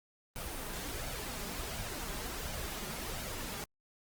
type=noise with flanger; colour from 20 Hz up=pink; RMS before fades=-40 dBFS; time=0.36-3.64 s; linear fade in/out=0 ms; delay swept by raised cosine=1.3 to 5 ms; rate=1.4 Hz; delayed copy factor=+0.5; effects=Opus 24 kbps